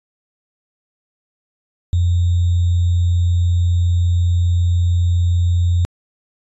sine tone with sample-and-hold, 87.31 Hz, F2, in tune, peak -12 dBFS, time 1.93-5.85 s, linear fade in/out 0 ms, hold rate 3675 Hz, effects resampled to 22050 Hz

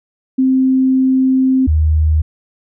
sine tone pair in turn, 261.6 / 77.77 Hz, C4 / D#2, 0 / 0 cents, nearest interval octave + major sixth, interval 2100 cents, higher first, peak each -9 dBFS, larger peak neither, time 0.38-1.67 / 1.67-2.22 s, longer first, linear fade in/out 10 ms, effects none

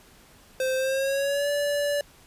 square tone with pitch glide, 521 to 578.1 Hz, C5 to D5, -7 to -27 cents, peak -24 dBFS, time 0.6-2.01 s, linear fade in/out 2 ms, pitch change +180 cents, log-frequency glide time 0.76-1.5 s, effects pink hiss -54 dBFS RMS until 2.26 s + resampled to 32000 Hz

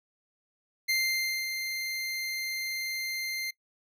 25% pulse tone with ADSR envelope, 2093 Hz, C7, in tune, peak -21 dBFS, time 0.88-3.51 s, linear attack 16 ms, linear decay 570 ms, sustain -7 dB, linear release 10 ms, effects noise-tail reverb RT60 0.1 s tail -22 dB re dry

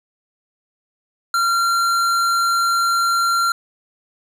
triangle tone with hard clipping, 1375 Hz, F6, 27 cents flat, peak -17 dBFS, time 1.34-3.52 s, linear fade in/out 2 ms, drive 18 dB, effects none

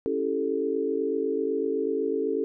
sine chord, A dominant seventh, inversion first, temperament equal, 277.2 / 329.6 / 392 / 440 Hz, C#4 / E4 / G4 / A4, 0 / 0 / 0 / 0 cents, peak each -31 / -33 / -30 / -27 dBFS, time 0.06-2.44 s, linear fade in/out 0 ms, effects none

